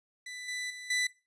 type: tone with level steps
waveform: sawtooth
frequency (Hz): 1990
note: B6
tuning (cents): +13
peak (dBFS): -37 / -31 / -39 / -24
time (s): 0.26-1.07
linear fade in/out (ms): 5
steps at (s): 0.48 / 0.7 / 0.9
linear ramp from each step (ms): 5
effects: noise-tail reverb RT60 0.3 s tail -20 dB re dry + resampled to 22050 Hz